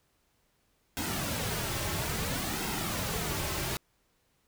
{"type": "noise with flanger", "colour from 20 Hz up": "pink", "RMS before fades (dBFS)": -33, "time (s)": [0.97, 3.77], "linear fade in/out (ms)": 0, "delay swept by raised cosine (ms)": [1.7, 4.2], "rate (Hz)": 0.59, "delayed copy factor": -0.6, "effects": ["pink hiss -72 dBFS RMS until 4.47 s"]}